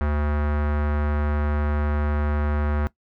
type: tone with low-pass filter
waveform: square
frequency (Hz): 74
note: D2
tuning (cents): +14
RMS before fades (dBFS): -23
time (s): 0.01-2.87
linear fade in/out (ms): 0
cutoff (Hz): 1500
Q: 1.8
effects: noise-tail reverb RT60 0.1 s tail -19 dB re dry